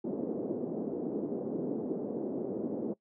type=band-pass noise; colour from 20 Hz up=pink; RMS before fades=-35 dBFS; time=0.04-2.94 s; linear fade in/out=10 ms; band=220 to 470 Hz; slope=24 dB/octave; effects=noise-tail reverb RT60 0.1 s tail -21 dB re dry